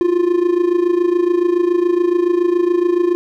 triangle tone with amplitude modulation, 350.9 Hz, F4, 8 cents sharp, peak -7 dBFS, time 0.01-3.15 s, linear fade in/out 0 ms, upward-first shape sine, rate 27.1 Hz, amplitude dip 75%, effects none

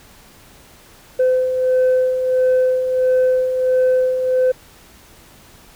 sine beating tone pair, 510 / 511.5 Hz, C5 / C5, -44 / -39 cents, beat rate 1.5 Hz, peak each -20 / -12 dBFS, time 1.19-4.52 s, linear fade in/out 10 ms, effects tanh soft clip ceiling -10 dBFS + pink hiss -46 dBFS RMS until 5.75 s

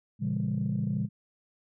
sine chord, A# diminished seventh, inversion none, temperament just, 116.54 / 139.85 / 167.82 / 201.4 Hz, A#2 / C#3 / E3 / G3, 0 / +16 / +31 / +47 cents, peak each -32 / -32 / -33 / -30 dBFS, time 0.19-1.09 s, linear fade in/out 50 ms, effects tanh soft clip ceiling -20 dBFS

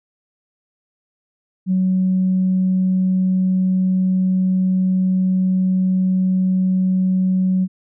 sine tone, 186.2 Hz, F#3, 11 cents sharp, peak -13 dBFS, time 1.66-7.68 s, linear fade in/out 50 ms, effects tanh soft clip ceiling -9 dBFS

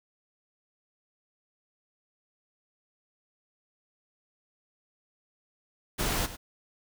pink noise with echo, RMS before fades -29 dBFS, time 5.98-6.27 s, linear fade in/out 20 ms, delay 100 ms, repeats 1, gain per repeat -13 dB, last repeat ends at 6.37 s, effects none

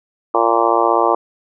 harmonic tone, 115.6 Hz, A#2, 14 cents flat, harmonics 3 / 4 / 5 / 6 / 7 / 8 / 9 / 10, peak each -20 / -20 / -20 / -20 / -20 / -20 / -20 / -20 dBFS, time 0.34-1.15 s, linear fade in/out 5 ms, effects none

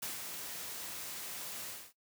white noise with ADSR envelope, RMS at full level -39 dBFS, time 0.02-1.93 s, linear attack 7 ms, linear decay 140 ms, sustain -4 dB, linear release 250 ms, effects noise-tail reverb RT60 0.1 s tail -17 dB re dry + high-pass 100 Hz 12 dB/octave

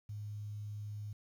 sine tone with quantisation, 104.5 Hz, G#2, 11 cents sharp, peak -40 dBFS, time 0.09-1.13 s, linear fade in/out 5 ms, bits 11, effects none

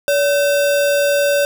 sine tone with sample-and-hold, 571 Hz, D5, 49 cents flat, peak -12 dBFS, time 0.08-1.45 s, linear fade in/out 0 ms, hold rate 2100 Hz, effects none

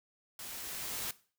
white noise with level ramp, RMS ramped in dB -45 to -37 dBFS, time 0.39-1.11 s, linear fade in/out 2 ms, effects noise-tail reverb RT60 0.4 s tail -18 dB re dry

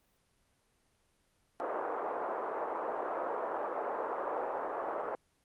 pink band-pass noise, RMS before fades -36 dBFS, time 1.6-5.15 s, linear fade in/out 0 ms, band 430 to 1200 Hz, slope 24 dB/octave, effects pink hiss -73 dBFS RMS until 5.44 s + Opus 24 kbps

